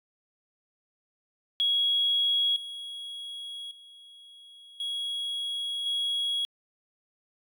triangle tone with level steps, 3322 Hz, G#7, in tune, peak -19 / -35 / -47 / -28 / -24 dBFS, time 1.6-6.45 s, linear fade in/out 0 ms, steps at 2.56 / 3.71 / 4.8 / 5.86 s, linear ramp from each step 2 ms, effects tanh soft clip ceiling -20 dBFS

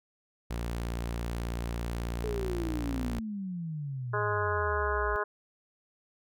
sawtooth tone, 58.3 Hz, A#1, 1 cent sharp, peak -28 dBFS, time 0.5-3.2 s, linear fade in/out 10 ms
sine exponential sweep, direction down, 436.7 to 58.27 Hz, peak -33 dBFS, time 2.24-5.16 s, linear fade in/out 0 ms
harmonic tone, 208.3 Hz, G#3, 5 cents sharp, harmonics 2 / 3 / 4 / 5 / 6 / 7 / 8, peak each -33 / -37 / -41 / -33 / -37 / -35 / -39 dBFS, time 4.13-5.24 s, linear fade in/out 10 ms
effects none

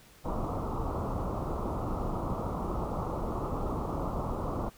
pink low-pass noise, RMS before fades -33 dBFS, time 0.24-4.7 s, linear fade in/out 20 ms, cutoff 1300 Hz, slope 96 dB/octave, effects pink hiss -57 dBFS RMS until 4.77 s

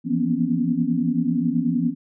sine tone cluster, 165.7 / 173.5 / 236.4 / 246.8 / 276.4 Hz, E3 / F3 / A#3 / B3 / C#4, +9 / -11 / +24 / -1 / -5 cents, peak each -27 / -28 / -26 / -22 / -26 dBFS, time 0.04-1.95 s, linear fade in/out 50 ms, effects none

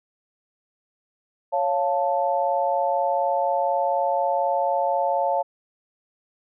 sine chord, Db augmented, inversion none, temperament equal, 554.4 / 698.5 / 880 Hz, Db5 / F5 / A5, 0 / 0 / 0 cents, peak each -24 dBFS, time 1.52-5.43 s, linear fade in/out 20 ms, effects none

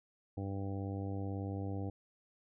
harmonic tone, 98.2 Hz, G2, 4 cents sharp, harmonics 1 / 2 / 3 / 4 / 5 / 6 / 7 / 8, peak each -38 / -45 / -43 / -51 / -48 / -56 / -53 / -52 dBFS, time 0.37-1.9 s, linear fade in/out 5 ms, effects none

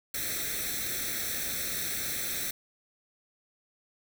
white noise with comb filter, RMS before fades -33 dBFS, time 0.14-2.51 s, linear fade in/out 5 ms, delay 0.51 ms, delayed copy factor +0.85, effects none

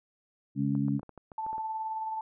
harmonic tone, 69.7 Hz, C#2, 10 cents sharp, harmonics 2 / 3 / 4, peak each -30 / -30 / -30 dBFS, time 0.55-1.01 s, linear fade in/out 50 ms
clicks, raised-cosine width 1 ms, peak -32 dBFS, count 10, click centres 0.752 / 0.883 / 0.995 / 1.031 / 1.093 / 1.177 / 1.318 / 1.465 / 1.53 / 1.581 s
sine tone with tremolo, 880 Hz, A5, in tune, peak -30 dBFS, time 1.38-2.21 s, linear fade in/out 2 ms, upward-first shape sine, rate 19 Hz, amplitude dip 35%
effects none

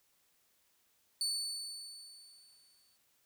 30% pulse tone with exponential decay, 4486 Hz, C#8, 20 cents sharp, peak -28 dBFS, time 1.21-2.96 s, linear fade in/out 1 ms, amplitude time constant 380 ms, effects white hiss -73 dBFS RMS until 3.25 s

